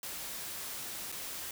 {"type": "noise with dropouts", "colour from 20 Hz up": "white", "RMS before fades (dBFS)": -41, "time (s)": [0.03, 1.51], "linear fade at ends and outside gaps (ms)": 2, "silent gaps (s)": [1.119, 1.123], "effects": []}